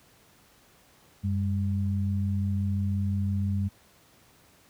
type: tone pair together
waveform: sine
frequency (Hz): 94.58 / 200.4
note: F#2 / G3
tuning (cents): +39 / +38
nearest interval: octave + minor second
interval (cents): 1299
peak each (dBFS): -25 / -30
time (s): 1.23-3.69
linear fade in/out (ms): 20
effects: pink hiss -59 dBFS RMS until 4.69 s + high-pass 60 Hz 12 dB/octave